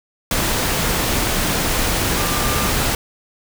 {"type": "tone in noise", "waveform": "sine", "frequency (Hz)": 1194, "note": "D6", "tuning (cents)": 28, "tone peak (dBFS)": -27, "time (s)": [2.17, 2.7], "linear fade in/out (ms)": 2, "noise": "pink", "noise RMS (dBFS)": -19, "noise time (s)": [0.31, 2.95], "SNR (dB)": -11, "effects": []}